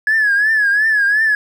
triangle tone with vibrato, 1693 Hz, G#6, 33 cents sharp, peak -8 dBFS, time 0.07-1.35 s, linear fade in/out 2 ms, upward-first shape triangle, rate 2.8 Hz, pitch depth 110 cents each way, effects tanh soft clip ceiling -8 dBFS

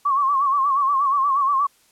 sine tone with vibrato, 1108.7 Hz, C#6, in tune, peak -16 dBFS, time 0.05-1.67 s, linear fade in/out 10 ms, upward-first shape sine, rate 8.4 Hz, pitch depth 85 cents each way, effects white hiss -58 dBFS RMS until 1.91 s + low-pass 12000 Hz 12 dB/octave

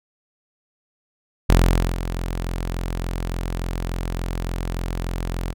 sawtooth tone with ADSR envelope, 43.47 Hz, F1, 7 cents flat, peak -7 dBFS, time 1.49-5.54 s, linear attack 9 ms, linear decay 460 ms, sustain -13 dB, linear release 38 ms, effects none

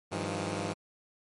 10% pulse tone cluster, 99.9 / 159.2 / 175.7 Hz, G2 / D#3 / F3, +33 / +40 / +11 cents, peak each -27 / -29 / -29 dBFS, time 0.11-0.74 s, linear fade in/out 20 ms, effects MP3 48 kbps

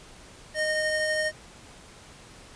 square tone pair together, 618.4 / 1843 Hz, D#5 / A#6, -11 / -20 cents, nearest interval octave + perfect fifth, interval 1891 cents, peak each -28 dBFS, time 0.54-1.32 s, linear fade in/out 50 ms, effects pink hiss -49 dBFS RMS until 2.55 s + resampled to 22050 Hz

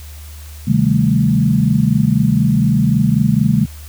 sine chord, A half-diminished seventh, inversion first, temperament equal, 130.81 / 155.56 / 196 / 220 Hz, C3 / Eb3 / G3 / A3, 0 / 0 / 0 / 0 cents, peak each -16 dBFS, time 0.67-3.66 s, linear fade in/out 10 ms, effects added 75 Hz sine -31 dBFS peak until 3.88 s + white hiss -41 dBFS RMS until 3.88 s

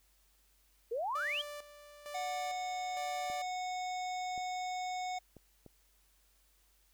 sine exponential sweep, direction up, 433.4 to 3395 Hz, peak -33 dBFS, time 0.91-1.42 s, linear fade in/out 10 ms
sawtooth tone with tremolo, 587.3 Hz, D5, in tune, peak -39 dBFS, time 1.15-3.42 s, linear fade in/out 5 ms, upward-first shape square, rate 1.1 Hz, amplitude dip 70%
harmonic tone, 734 Hz, F#5, 14 cents flat, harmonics 1 / 3 / 5 / 7 / 9 / 10, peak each -36 / -46 / -50 / -53 / -55 / -56 dBFS, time 2.14-5.19 s, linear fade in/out 10 ms
clicks, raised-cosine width 2 ms, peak -39 dBFS, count 4, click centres 3.3 / 4.378 / 5.367 / 5.663 s
effects added 48 Hz sine -70 dBFS peak until 6.93 s + white hiss -71 dBFS RMS until 6.93 s

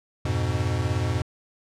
square chord, F diminished, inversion none, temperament equal, 87.31 / 103.83 / 123.47 Hz, F2 / Ab2 / Cb3, 0 / 0 / 0 cents, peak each -28 dBFS, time 0.25-1.22 s, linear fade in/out 5 ms, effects low-pass 8000 Hz 12 dB/octave

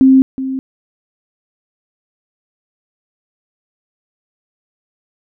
sine tone with echo, 264.4 Hz, C4, 18 cents sharp, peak -4 dBFS, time 0.01-0.22 s, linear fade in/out 0 ms, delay 370 ms, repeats 1, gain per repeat -13 dB, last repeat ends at 0.59 s, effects none

